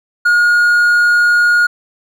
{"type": "tone", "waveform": "triangle", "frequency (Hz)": 1434, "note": "F6", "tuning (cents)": 45, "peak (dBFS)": -6, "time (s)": [0.25, 1.67], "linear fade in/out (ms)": 10, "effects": []}